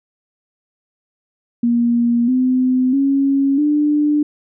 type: tone with pitch steps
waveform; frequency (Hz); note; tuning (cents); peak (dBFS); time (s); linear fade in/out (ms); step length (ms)
sine; 236.9 / 255.4 / 275.3 / 296.8; A#3 / C4 / C#4 / D4; +28 / -42 / -12 / +18; -12; 1.63-4.23; 5; 650
effects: none